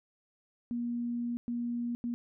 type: tone bursts at uneven times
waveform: sine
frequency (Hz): 238.5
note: A#3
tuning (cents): +40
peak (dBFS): -31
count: 3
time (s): 0.71-1.37 / 1.48-1.95 / 2.04-2.14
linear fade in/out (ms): 0
effects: none